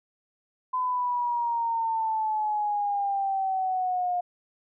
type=exponential sweep; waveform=sine; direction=down; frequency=1018 to 710 Hz; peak=-24 dBFS; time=0.73-4.21 s; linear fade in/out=10 ms; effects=none